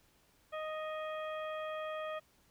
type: harmonic tone with a mistuned harmonic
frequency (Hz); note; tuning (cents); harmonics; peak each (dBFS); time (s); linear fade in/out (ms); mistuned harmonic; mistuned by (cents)
622.3; D#5; 0; 1 / 2 / 3 / 4 / 5; -39 / -43 / -49 / -52 / -54; 0.52-2.2; 20; 5; +72
effects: pink hiss -69 dBFS RMS until 2.5 s